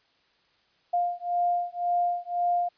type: beating tone pair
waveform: sine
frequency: 702 / 703.9 Hz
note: F5 / F5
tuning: +9 / +13 cents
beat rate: 1.9 Hz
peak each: -27 dBFS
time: 0.93-2.69 s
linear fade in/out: 10 ms
effects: white hiss -66 dBFS RMS until 2.77 s + resampled to 11025 Hz